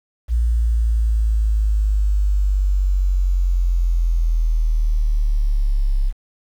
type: linear sweep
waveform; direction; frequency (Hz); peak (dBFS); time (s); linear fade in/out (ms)
sine; down; 58.27 to 33.38; -14; 0.28-6.13; 50
effects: 8-bit